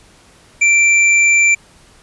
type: tone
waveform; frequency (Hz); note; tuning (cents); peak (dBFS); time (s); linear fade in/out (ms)
square; 2349; D7; 0; -9; 0.61-1.55; 10
effects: pink hiss -47 dBFS RMS until 2.02 s + resampled to 24000 Hz